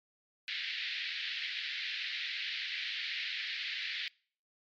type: band-pass noise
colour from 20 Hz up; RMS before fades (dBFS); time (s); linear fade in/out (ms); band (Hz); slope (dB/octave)
pink; -38; 0.48-4.08; 0; 1800 to 4400; 48
effects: noise-tail reverb RT60 0.5 s tail -26 dB re dry + MP3 96 kbps